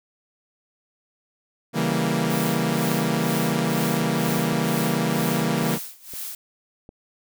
sawtooth chord, C# diminished seventh, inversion none, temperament equal, 138.59 / 164.81 / 196 / 233.1 Hz, C#3 / E3 / G3 / Bb3, 0 / 0 / 0 / 0 cents, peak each -25 / -21 / -24 / -21 dBFS, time 1.73-5.79 s, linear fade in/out 50 ms
blue noise with tremolo, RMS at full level -32 dBFS, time 2.3-6.35 s, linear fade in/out 2 ms, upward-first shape sine, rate 2.1 Hz, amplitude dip 90%
clicks, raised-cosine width 2 ms, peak -29 dBFS, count 7, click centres 3.832 / 4.285 / 4.383 / 4.529 / 5.63 / 6.137 / 6.891 s
effects none

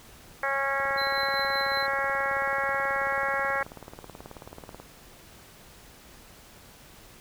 harmonic tone, 274.4 Hz, C#4, 17 cents flat, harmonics 2 / 3 / 4 / 5 / 6 / 7 / 8, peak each -32 / -33 / -33 / -33 / -31 / -33 / -36 dBFS, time 0.43-3.63 s, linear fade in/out 2 ms
click train, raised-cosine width 1 ms, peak -27 dBFS, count 75, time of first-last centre 0.8-4.8 s, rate 18.5 Hz
triangle tone with tremolo, 4065 Hz, B7, 49 cents sharp, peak -29 dBFS, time 0.97-1.87 s, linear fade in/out 10 ms, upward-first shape sine, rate 5.3 Hz, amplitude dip 50%
effects pink hiss -51 dBFS RMS until 7.2 s

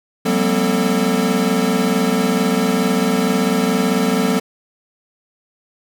square tone cluster, 181.6 / 199.6 / 235.3 / 259.8 / 443.9 Hz, F#3 / G3 / A#3 / C4 / A4, -32 / +32 / +16 / -12 / +15 cents, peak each -22 dBFS, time 0.25-4.4 s, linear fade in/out 10 ms, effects none

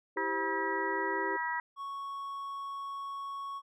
sine chord, C major, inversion first, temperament just, 327 / 392.4 / 523.3 Hz, E4 / G4 / C5, -14 / +2 / 0 cents, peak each -40 / -36 / -42 dBFS, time 0.16-1.37 s, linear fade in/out 10 ms
harmonic tone, 321.9 Hz, E4, 41 cents flat, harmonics 3 / 4 / 5 / 6, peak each -34 / -42 / -40 / -36 dBFS, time 0.17-1.6 s, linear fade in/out 2 ms
triangle tone, 1108.7 Hz, C#6, in tune, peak -35 dBFS, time 1.76-3.62 s, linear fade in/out 50 ms
effects none

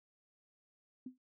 sine tone with exponential decay, 254.9 Hz, C4, 45 cents flat, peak -39 dBFS, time 1.06-1.18 s, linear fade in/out 5 ms, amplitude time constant 24 ms, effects none

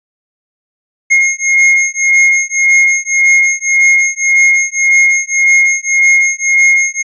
square beating tone pair, 2145 / 2146.8 Hz, C7 / C7, +42 / +44 cents, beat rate 1.8 Hz, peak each -11 dBFS, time 1.1-7.03 s, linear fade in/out 20 ms, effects resampled to 16000 Hz

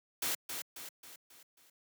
white noise with echo, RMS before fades -34 dBFS, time 0.22-0.35 s, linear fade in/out 5 ms, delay 270 ms, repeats 5, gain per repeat -6 dB, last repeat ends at 1.7 s, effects high-pass 150 Hz 12 dB/octave

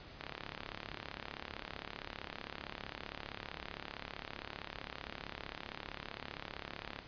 click train, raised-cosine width 0.3 ms, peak -25 dBFS, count 241, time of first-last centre 0.21-6.99 s, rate 35.4 Hz, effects pink hiss -53 dBFS RMS until 7.07 s + resampled to 11025 Hz

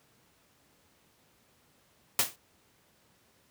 white noise with exponential decay, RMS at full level -21 dBFS, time 2.19-2.36 s, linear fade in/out 2 ms, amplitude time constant 36 ms, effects pink hiss -66 dBFS RMS until 3.5 s + high-pass 80 Hz 12 dB/octave

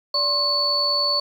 sine tone cluster, 582 / 1066 / 4455 Hz, D5 / C6 / C#8, -16 / +32 / +8 cents, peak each -28 / -27 / -19 dBFS, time 0.14-1.2 s, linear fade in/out 5 ms, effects 8-bit

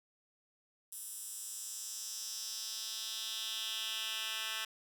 10% pulse tone with high-pass filter sweep, 220 Hz, A3, in tune, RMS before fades -41 dBFS, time 0.92-4.65 s, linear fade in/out 5 ms, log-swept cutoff 9800 to 2200 Hz, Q 2.2, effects none

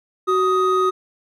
triangle tone pair together, 374.1 / 1250 Hz, F#4 / D#6, +19 / +8 cents, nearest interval octave + major sixth, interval 2089 cents, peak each -16 dBFS, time 0.27-0.91 s, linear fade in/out 20 ms, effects none

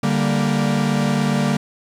45% pulse chord, G minor, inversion second, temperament equal with one note detuned, 146.32 / 196 / 233.1 Hz, D3 / G3 / Bb3, -6 / 0 / 0 cents, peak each -21 dBFS, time 0.03-1.57 s, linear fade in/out 5 ms, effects low-pass 9000 Hz 12 dB/octave + 8-bit

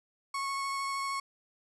35% pulse tone with vibrato, 1100 Hz, C#6, 14 cents flat, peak -30 dBFS, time 0.34-1.2 s, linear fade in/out 5 ms, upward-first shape sine, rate 13 Hz, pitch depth 10 cents each way, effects resampled to 24000 Hz

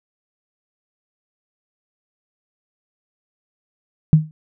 sine tone with exponential decay, 155.56 Hz, D#3, in tune, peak -3 dBFS, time 4.13-4.31 s, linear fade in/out 0 ms, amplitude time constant 38 ms, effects none

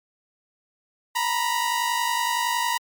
sawtooth tone pair together, 932.3 / 983.1 Hz, A#5 / B5, 0 / -8 cents, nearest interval minor second, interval 92 cents, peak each -21 dBFS, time 1.15-2.78 s, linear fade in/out 10 ms, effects MP3 96 kbps

